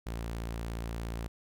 sawtooth tone, 57 Hz, A#1, 38 cents flat, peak -31 dBFS, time 0.06-1.28 s, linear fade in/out 10 ms, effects none

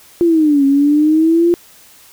sine exponential two-way sweep, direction down then up, 349.2 to 273.3 to 349.2 Hz, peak -8 dBFS, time 0.21-1.54 s, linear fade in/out 0 ms, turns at 0.65 s, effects white hiss -44 dBFS RMS until 2.12 s

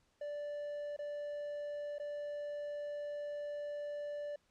triangle tone with dropouts, 585 Hz, D5, 7 cents flat, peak -37 dBFS, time 0.21-4.36 s, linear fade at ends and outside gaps 5 ms, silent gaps 0.965-0.989 / 1.984-1.997 s, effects pink hiss -75 dBFS RMS until 4.5 s + low-pass 8000 Hz 12 dB/octave

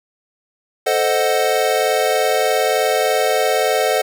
square chord, A diminished seventh, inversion none, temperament equal, 440 / 523.3 / 622.3 / 740 Hz, A4 / C5 / Eb5 / Gb5, 0 / 0 / 0 / 0 cents, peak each -21 dBFS, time 0.86-4.02 s, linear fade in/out 10 ms, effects none

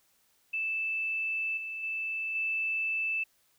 sine tone with level steps, 2637 Hz, E7, in tune, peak -29 / -35 / -31 / -28 dBFS, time 0.53-3.24 s, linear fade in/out 10 ms, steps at 1.57 / 1.83 / 2.35 s, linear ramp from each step 5 ms, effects white hiss -69 dBFS RMS until 3.58 s

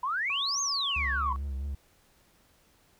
sine exponential two-way sweep, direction up then down, 965 to 6660 to 965 Hz, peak -27 dBFS, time 0.03-1.33 s, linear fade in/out 5 ms, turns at 0.61 s
sine tone, 1116 Hz, C#6, 11 cents sharp, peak -35 dBFS, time 0.3-1.36 s, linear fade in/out 0 ms
triangle tone with vibrato, 68.8 Hz, C#2, 12 cents flat, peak -29 dBFS, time 0.96-1.75 s, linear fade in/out 5 ms, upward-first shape sine, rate 4.6 Hz, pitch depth 63 cents each way
effects tanh soft clip ceiling -17 dBFS + pink hiss -64 dBFS RMS until 2.99 s

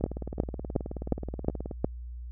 two click trains, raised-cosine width 2 ms, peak -11 / -22 dBFS, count 6 / 33, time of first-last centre 0.04-1.845 / 0.01-1.712 s, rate 2.77 / 18.8 Hz, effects added 60 Hz sine -37 dBFS peak until 2.31 s

